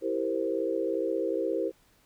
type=chord; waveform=sine; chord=C dominant seventh; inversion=first; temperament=equal; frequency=329.6 / 392 / 466.2 / 523.3 Hz; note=E4 / G4 / Bb4 / C5; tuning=0 / 0 / 0 / 0 cents; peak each=-32 dBFS; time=0.01-1.72 s; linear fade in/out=50 ms; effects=pink hiss -64 dBFS RMS until 2.05 s